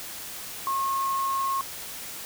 sine tone in noise, 1083 Hz, C#6, 41 cents flat, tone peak -24 dBFS, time 0.67-1.61 s, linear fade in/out 0 ms, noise white, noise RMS -38 dBFS, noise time 0-2.25 s, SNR +11 dB, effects none

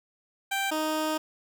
15% pulse tone pair in turn, 784 / 311.1 Hz, G5 / D#4, 0 / 0 cents, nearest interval octave + major third, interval 1600 cents, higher first, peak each -20 / -20 dBFS, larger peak neither, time 0.51-0.71 / 0.71-1.18 s, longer second, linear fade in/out 10 ms, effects none

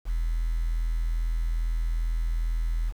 triangle tone, 41.2 Hz, E1, in tune, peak -20 dBFS, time 0.05-2.93 s, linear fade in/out 50 ms, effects tanh soft clip ceiling -21 dBFS + 8-bit

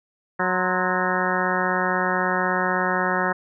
harmonic tone with a mistuned harmonic, 183.8 Hz, F#3, 11 cents flat, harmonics 1 / 2 / 3 / 4 / 5 / 6 / 7 / 8 / 9 / 10, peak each -29 / -29 / -29 / -29 / -29 / -29 / -29 / -29 / -29 / -29 dBFS, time 0.39-3.33 s, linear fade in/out 10 ms, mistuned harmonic 6, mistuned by -78 cents, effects none

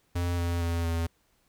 square tone with pitch steps, 87.31 / 85.96 / 84.63 / 83.32 Hz, F2 / F2 / E2 / E2, 0 / -27 / +46 / +19 cents, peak -27 dBFS, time 0.15-1.07 s, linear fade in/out 10 ms, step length 230 ms, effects pink hiss -69 dBFS RMS until 1.48 s

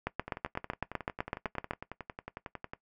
two click trains, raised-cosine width 0.5 ms, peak -16 / -24 dBFS, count 14 / 28, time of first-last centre 0.07-1.709 / 0.28-2.735 s, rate 7.93 / 11 Hz, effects noise-tail reverb RT60 0.1 s tail -18 dB re dry

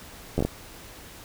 slowing click train, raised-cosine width 2 ms, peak -11 dBFS, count 5, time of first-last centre 0.38-0.45 s, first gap 11 ms, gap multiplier 1.32, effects pink hiss -45 dBFS RMS until 1.24 s

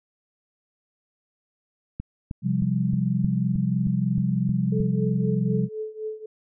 click train, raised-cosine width 5 ms, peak -18 dBFS, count 10, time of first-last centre 2-4.804 s, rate 3.21 Hz
sine chord, C suspended fourth, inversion none, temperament equal with one note detuned, 130.81 / 174.61 / 197.59 Hz, C3 / F3 / G3, 0 / 0 / +14 cents, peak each -25 dBFS, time 2.42-5.69 s, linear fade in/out 50 ms
sine tone with tremolo, 433.5 Hz, A4, 26 cents flat, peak -26 dBFS, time 4.72-6.26 s, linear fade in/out 5 ms, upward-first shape triangle, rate 3.9 Hz, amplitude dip 90%
effects none

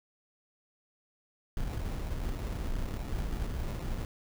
brown noise with sample-and-hold, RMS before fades -34 dBFS, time 1.57-4.05 s, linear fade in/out 2 ms, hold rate 1575 Hz, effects none

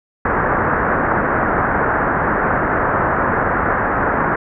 white low-pass noise, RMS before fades -17 dBFS, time 0.25-4.36 s, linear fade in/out 5 ms, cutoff 1700 Hz, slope 48 dB/octave, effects none

